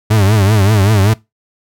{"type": "tone with vibrato", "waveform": "40% pulse", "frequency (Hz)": 102.8, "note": "G#2", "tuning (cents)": -17, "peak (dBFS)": -7, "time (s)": [0.1, 1.14], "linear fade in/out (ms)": 10, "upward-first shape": "triangle", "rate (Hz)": 5.2, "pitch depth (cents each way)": 160, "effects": ["noise-tail reverb RT60 0.2 s tail -21 dB re dry"]}